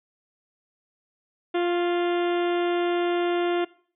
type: harmonic tone with a mistuned harmonic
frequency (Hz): 349.1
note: F4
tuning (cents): -1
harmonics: 1 / 2 / 3 / 4 / 5 / 6 / 7 / 8 / 9 / 10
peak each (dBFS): -22 / -29 / -37 / -36 / -40 / -40 / -44 / -41 / -44 / -43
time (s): 1.54-3.65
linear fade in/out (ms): 10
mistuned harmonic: 3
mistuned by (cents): +26
effects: noise-tail reverb RT60 0.5 s tail -21 dB re dry